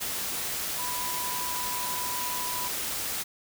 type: tone in noise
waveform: sine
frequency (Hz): 987.8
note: B5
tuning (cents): 0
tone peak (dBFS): -34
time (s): 0.78-2.69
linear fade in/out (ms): 20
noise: white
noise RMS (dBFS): -32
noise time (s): 0-3.24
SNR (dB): -5
effects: none